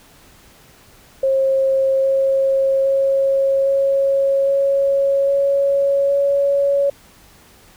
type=tone with pitch steps; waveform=sine; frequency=536 / 540 / 544.1 / 548.2 / 552.3 / 556.5 / 560.7 Hz; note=C5 / C#5 / C#5 / C#5 / C#5 / C#5 / C#5; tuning=+42 / -45 / -32 / -19 / -6 / +7 / +20 cents; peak=-13 dBFS; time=1.23-6.9 s; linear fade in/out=5 ms; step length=810 ms; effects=pink hiss -48 dBFS RMS until 7.76 s